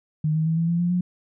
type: tone with pitch steps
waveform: sine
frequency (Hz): 154.2 / 158.08 / 162.05 / 166.13 / 170.31 / 174.59 / 178.98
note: D#3 / D#3 / E3 / E3 / F3 / F3 / F3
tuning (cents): -15 / +28 / -29 / +14 / -43 / 0 / +43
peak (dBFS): -19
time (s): 0.24-1.01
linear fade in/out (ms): 5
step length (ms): 110
effects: none